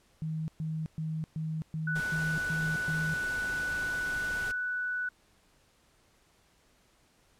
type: tone bursts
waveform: sine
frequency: 158 Hz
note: D#3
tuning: 27 cents sharp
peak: -31 dBFS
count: 8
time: 0.22-3.14 s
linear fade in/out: 0 ms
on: 260 ms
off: 120 ms
type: tone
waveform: sine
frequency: 1484 Hz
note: F#6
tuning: 5 cents sharp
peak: -30 dBFS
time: 1.87-5.09 s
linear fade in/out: 5 ms
type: noise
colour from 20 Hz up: pink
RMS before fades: -42 dBFS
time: 1.95-4.52 s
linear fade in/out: 10 ms
effects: pink hiss -66 dBFS RMS until 7.39 s + low-pass 11000 Hz 12 dB/octave